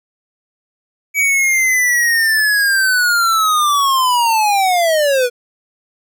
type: linear sweep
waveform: square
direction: down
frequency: 2284 to 475.5 Hz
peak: -12 dBFS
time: 1.14-5.3 s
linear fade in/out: 50 ms
effects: none